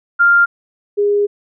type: tone pair in turn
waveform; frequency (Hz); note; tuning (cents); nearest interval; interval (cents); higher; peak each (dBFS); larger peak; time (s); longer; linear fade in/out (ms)
sine; 1396.9 / 409.5; F6 / G#4; 0 / -24; octave + major sixth; 2124; first; -7 / -11; first; 0.19-0.46 / 0.97-1.27; second; 20
effects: none